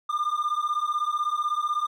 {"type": "beating tone pair", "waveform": "triangle", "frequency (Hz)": [1197, 1213], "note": ["D6", "D#6"], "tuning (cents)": [33, -44], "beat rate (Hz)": 16, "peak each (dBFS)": -24, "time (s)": [0.09, 1.87], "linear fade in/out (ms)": 10, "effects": ["tanh soft clip ceiling -18 dBFS"]}